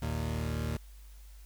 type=tone pair together; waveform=30% pulse; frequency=76.8 / 115.07 Hz; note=D#2 / A#2; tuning=-22 / -22 cents; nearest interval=perfect fifth; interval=700 cents; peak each=-31 / -33 dBFS; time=0.02-0.77 s; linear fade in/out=5 ms; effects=added 50 Hz sine -48 dBFS peak until 1.45 s + white hiss -62 dBFS RMS until 1.45 s